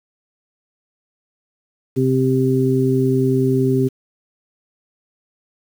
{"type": "harmonic tone", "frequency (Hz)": 130.81, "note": "C3", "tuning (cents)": 0, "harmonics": [1, 2, 3], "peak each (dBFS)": [-18, -18, -18], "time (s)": [1.96, 3.89], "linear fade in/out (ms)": 20, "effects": ["7-bit"]}